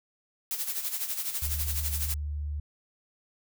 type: noise with tremolo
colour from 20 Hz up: blue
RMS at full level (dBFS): -30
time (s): 0.51-2.14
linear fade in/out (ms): 0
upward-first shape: sine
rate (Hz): 12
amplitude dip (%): 65
type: tone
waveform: sine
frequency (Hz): 73.8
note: D2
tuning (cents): +9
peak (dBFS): -30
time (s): 1.42-2.6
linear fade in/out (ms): 5
effects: none